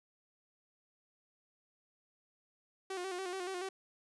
sawtooth tone with vibrato, 370 Hz, F#4, in tune, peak -34 dBFS, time 2.9-3.69 s, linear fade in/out 5 ms, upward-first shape square, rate 7 Hz, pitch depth 60 cents each way, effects resampled to 24000 Hz

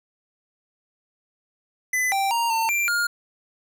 square tone with pitch steps, 2009 / 783 / 933 / 902 / 2365 / 1418 Hz, B6 / G5 / A#5 / A5 / D7 / F6, +29 / -2 / +1 / +43 / +12 / +26 cents, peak -21 dBFS, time 1.93-3.07 s, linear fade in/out 5 ms, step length 190 ms, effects none

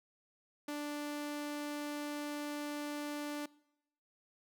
sawtooth tone, 293.7 Hz, D4, in tune, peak -34 dBFS, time 0.68-3.46 s, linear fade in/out 5 ms, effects noise-tail reverb RT60 0.8 s tail -22 dB re dry

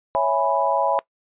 sine chord, C# minor seventh, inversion none, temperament equal, 554.4 / 659.3 / 830.6 / 987.8 Hz, C#5 / E5 / G#5 / B5, 0 / 0 / 0 / 0 cents, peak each -23 dBFS, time 0.15-0.99 s, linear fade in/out 0 ms, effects noise-tail reverb RT60 0.1 s tail -21 dB re dry + resampled to 8000 Hz

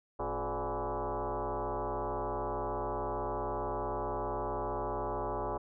sine tone with frequency modulation, 204.7 Hz, G#3, 25 cents flat, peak -32 dBFS, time 0.19-5.58 s, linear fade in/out 10 ms, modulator 158 Hz, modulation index 5.8, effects none

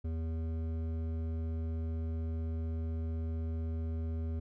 triangle tone with hard clipping, 81.1 Hz, E2, 28 cents flat, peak -35 dBFS, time 0.04-4.4 s, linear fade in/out 10 ms, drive 15 dB, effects none

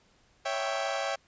sawtooth chord, C# diminished, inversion none, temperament equal, 554.4 / 659.3 / 784 Hz, C#5 / E5 / G5, 0 / 0 / 0 cents, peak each -30 dBFS, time 0.45-1.16 s, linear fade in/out 10 ms
white band-pass noise, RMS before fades -45 dBFS, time 0.52-1.11 s, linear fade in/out 5 ms, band 590 to 1400 Hz, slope 96 dB/octave
effects pink hiss -65 dBFS RMS until 1.27 s + resampled to 16000 Hz

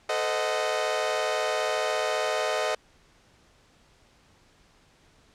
sawtooth chord, A diminished seventh, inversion none, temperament equal with one note detuned, 440 / 514.6 / 622.3 / 740 Hz, A4 / C5 / Eb5 / Gb5, 0 / -29 / 0 / 0 cents, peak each -28 / -28 / -24 / -29 dBFS, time 0.09-2.75 s, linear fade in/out 5 ms, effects pink hiss -60 dBFS RMS until 5.34 s + low-pass 7000 Hz 12 dB/octave

